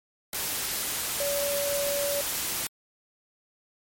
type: tone in noise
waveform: sine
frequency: 570 Hz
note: C#5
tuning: 48 cents sharp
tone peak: -27 dBFS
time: 1.2-2.21 s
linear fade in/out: 2 ms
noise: white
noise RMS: -30 dBFS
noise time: 0.33-2.67 s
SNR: 0 dB
effects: MP3 64 kbps